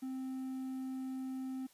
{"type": "tone with quantisation", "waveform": "triangle", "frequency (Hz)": 261.6, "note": "C4", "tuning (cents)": 0, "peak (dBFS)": -36, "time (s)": [0.02, 1.67], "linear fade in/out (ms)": 10, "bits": 11, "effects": ["white hiss -66 dBFS RMS until 1.73 s", "resampled to 32000 Hz"]}